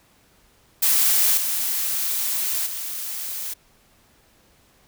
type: noise with level steps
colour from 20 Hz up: blue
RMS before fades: -18 / -24 / -30 dBFS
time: 0.82-3.54 s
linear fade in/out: 10 ms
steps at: 1.37 / 2.66 s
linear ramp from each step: 5 ms
effects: pink hiss -58 dBFS RMS until 4.87 s